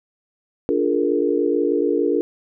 sine chord, Bb dominant seventh, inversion first, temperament just, 291.4 / 349.6 / 419.5 / 466.2 Hz, D4 / F4 / Ab4 / Bb4, -13 / +2 / +17 / 0 cents, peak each -22 dBFS, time 0.69-2.21 s, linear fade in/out 0 ms, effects none

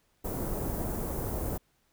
pink band-stop noise, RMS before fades -33 dBFS, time 0.24-1.58 s, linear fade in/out 10 ms, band 710 to 15000 Hz, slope 12 dB/octave, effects pink hiss -71 dBFS RMS until 1.92 s

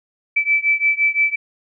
sine beating tone pair, 2313 / 2318.8 Hz, D7 / D7, -27 / -23 cents, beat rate 5.8 Hz, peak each -17 / -18 dBFS, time 0.36-1.36 s, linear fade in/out 10 ms, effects none

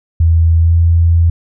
sine tone with pitch glide, 82.41 to 83.95 Hz, E2 to E2, 0 to +32 cents, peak -6 dBFS, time 0.2-1.3 s, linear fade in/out 5 ms, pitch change +32 cents, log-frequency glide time 0.59-0.74 s, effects none

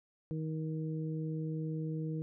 harmonic tone, 157.6 Hz, D#3, 23 cents sharp, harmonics 1 / 2 / 3, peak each -35 / -41 / -45 dBFS, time 0.31-2.22 s, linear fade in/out 0 ms, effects none

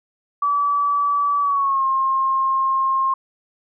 sine tone with pitch glide, 1150 to 1066.8 Hz, D6 to C6, -37 to +33 cents, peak -16 dBFS, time 0.42-3.14 s, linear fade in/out 5 ms, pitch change -130 cents, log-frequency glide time 1.41-1.85 s, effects none

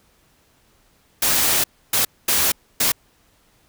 white noise bursts at uneven times, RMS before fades -18 dBFS, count 4, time 1.22-1.64 / 1.93-2.05 / 2.28-2.52 / 2.8-2.92 s, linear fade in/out 5 ms, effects pink hiss -59 dBFS RMS until 3.68 s

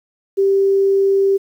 sine tone, 392 Hz, G4, in tune, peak -11 dBFS, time 0.37-1.38 s, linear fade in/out 20 ms, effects 8-bit

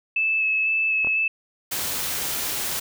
sine tone with vibrato, 2610 Hz, E7, 18 cents flat, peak -19 dBFS, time 0.16-1.28 s, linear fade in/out 5 ms, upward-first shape square, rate 2 Hz, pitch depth 11 cents each way
clicks, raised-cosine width 1 ms, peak -21 dBFS, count 2, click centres 1.047 / 1.072 s
white noise, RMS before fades -27 dBFS, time 1.71-2.8 s, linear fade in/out 10 ms
effects none

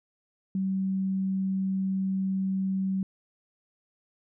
sine tone, 191.2 Hz, G3, 43 cents flat, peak -25 dBFS, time 0.55-3.03 s, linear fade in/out 2 ms, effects none

